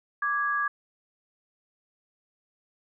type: tone pair together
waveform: sine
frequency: 1170 / 1657 Hz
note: D6 / G#6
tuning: -7 / -4 cents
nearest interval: tritone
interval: 603 cents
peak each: -27 dBFS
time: 0.22-0.68 s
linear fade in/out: 5 ms
effects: none